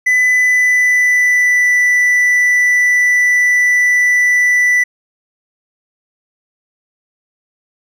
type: tone with pitch glide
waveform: triangle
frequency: 2000 to 1977 Hz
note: B6 to B6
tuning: +21 to +1 cents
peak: -7 dBFS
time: 0.06-4.84 s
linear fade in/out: 10 ms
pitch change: -20 cents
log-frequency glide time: 0.31-1.72 s
effects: none